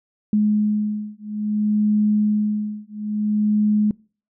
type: beating tone pair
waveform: sine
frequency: 210.4 / 210.99 Hz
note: G#3 / G#3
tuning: +23 / +28 cents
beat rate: 0.59 Hz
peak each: -20 dBFS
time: 0.33-3.91 s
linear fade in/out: 2 ms
effects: noise-tail reverb RT60 0.4 s tail -25 dB re dry